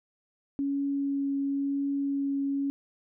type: tone with vibrato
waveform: sine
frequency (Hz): 278.6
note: C#4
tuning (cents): +9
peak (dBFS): -26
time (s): 0.59-2.7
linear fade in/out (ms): 0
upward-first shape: triangle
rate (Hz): 0.96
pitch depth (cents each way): 9
effects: none